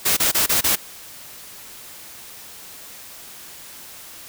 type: noise bursts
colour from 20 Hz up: white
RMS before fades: -18 dBFS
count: 5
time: 0.05-0.758 s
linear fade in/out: 10 ms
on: 120 ms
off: 27 ms
effects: white hiss -40 dBFS RMS until 4.28 s

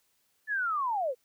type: linear sweep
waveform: sine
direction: down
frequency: 1760 to 466.2 Hz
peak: -27 dBFS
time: 0.47-1.15 s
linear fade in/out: 50 ms
effects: white hiss -72 dBFS RMS until 1.24 s

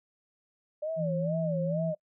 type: tone with vibrato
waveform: sine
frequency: 589 Hz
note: D5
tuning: 5 cents sharp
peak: -30 dBFS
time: 0.82-1.95 s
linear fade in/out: 10 ms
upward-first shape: sine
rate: 2.2 Hz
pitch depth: 170 cents each way
type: tone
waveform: sine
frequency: 165.4 Hz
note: E3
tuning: 6 cents sharp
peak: -29 dBFS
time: 0.96-1.94 s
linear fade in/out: 50 ms
effects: noise-tail reverb RT60 0.1 s tail -22 dB re dry

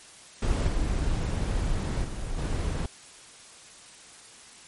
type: noise with level steps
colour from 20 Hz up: brown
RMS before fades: -24 / -27 / -33 / -27 dBFS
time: 0.42-2.86 s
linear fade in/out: 5 ms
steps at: 0.68 / 2.04 / 2.38 s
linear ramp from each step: 2 ms
effects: white hiss -49 dBFS RMS until 4.67 s + MP3 48 kbps

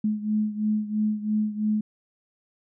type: beating tone pair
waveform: sine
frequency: 212.3 / 215.3 Hz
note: G#3 / A3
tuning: +38 / -37 cents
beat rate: 3 Hz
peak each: -24 / -28 dBFS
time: 0.04-1.81 s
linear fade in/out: 5 ms
effects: none

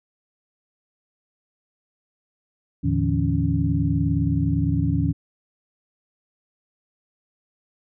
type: tone cluster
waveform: sine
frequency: 80 / 110.5 / 148.6 / 168 / 279.5 Hz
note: D#2 / A2 / D3 / E3 / C#4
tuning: +49 / +8 / +21 / +33 / +14 cents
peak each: -25 dBFS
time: 2.83-5.13 s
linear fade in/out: 20 ms
effects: none

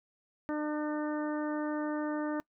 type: harmonic tone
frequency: 301.1 Hz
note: D4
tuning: 43 cents sharp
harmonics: 1 / 2 / 3 / 4 / 5 / 6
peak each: -32 / -38 / -42 / -44 / -46 / -48 dBFS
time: 0.49-2.4 s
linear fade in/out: 0 ms
effects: noise-tail reverb RT60 0.1 s tail -24 dB re dry

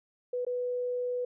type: tone with dropouts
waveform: sine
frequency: 493.9 Hz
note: B4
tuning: in tune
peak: -29 dBFS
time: 0.33-1.25 s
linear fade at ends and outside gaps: 5 ms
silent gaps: 0.45-0.466 s
effects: none

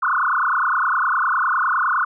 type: tone with frequency modulation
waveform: sine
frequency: 1260 Hz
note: D#6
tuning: 21 cents sharp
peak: -16 dBFS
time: 0.02-2.05 s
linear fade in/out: 10 ms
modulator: 29.8 Hz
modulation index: 7.8
effects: none

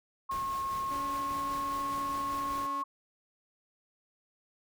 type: tone with pitch glide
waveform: sine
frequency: 1082 to 1089.5 Hz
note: C#6 to C#6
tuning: -42 to -30 cents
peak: -31 dBFS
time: 0.29-2.84 s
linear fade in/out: 10 ms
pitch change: +12 cents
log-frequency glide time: 1.18-1.82 s
type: noise with tremolo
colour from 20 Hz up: pink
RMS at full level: -45 dBFS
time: 0.31-2.67 s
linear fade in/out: 2 ms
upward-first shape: sine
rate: 5 Hz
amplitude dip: 30%
type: tone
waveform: sawtooth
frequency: 283.6 Hz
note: C#4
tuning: 40 cents sharp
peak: -38 dBFS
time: 0.9-2.83 s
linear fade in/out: 20 ms
effects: none

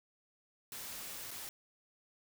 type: noise with dropouts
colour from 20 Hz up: white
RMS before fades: -45 dBFS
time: 0.72-1.49 s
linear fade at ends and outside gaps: 1 ms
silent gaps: 1.308-1.313 s
effects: none

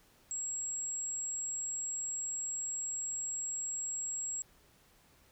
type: tone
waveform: sine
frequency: 7630 Hz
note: A#8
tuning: 39 cents sharp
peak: -35 dBFS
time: 0.31-4.42 s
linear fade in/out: 0 ms
effects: pink hiss -65 dBFS RMS until 5.31 s

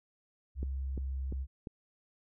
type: tone with pitch glide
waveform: sine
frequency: 67 to 66.42 Hz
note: C2 to C2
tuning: +42 to +27 cents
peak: -33 dBFS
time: 0.55-1.47 s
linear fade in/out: 50 ms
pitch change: -15 cents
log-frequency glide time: 0.73-1.25 s
type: click train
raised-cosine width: 3 ms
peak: -27 dBFS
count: 4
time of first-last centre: 0.63-1.672 s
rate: 2.88 Hz
effects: none

